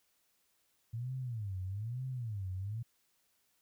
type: tone with vibrato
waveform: sine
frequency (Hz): 110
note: A2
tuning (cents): 0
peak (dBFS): -36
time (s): 0.93-2.83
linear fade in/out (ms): 10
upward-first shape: sine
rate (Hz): 1.1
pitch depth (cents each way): 300
effects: white hiss -75 dBFS RMS until 3.61 s